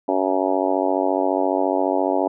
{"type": "harmonic tone", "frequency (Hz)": 94.5, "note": "F#2", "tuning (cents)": 37, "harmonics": [3, 4, 5, 6, 7, 8, 9, 10], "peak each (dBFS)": [-24, -25, -28, -25, -24, -29, -26, -32], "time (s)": [0.08, 2.28], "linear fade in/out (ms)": 5, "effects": []}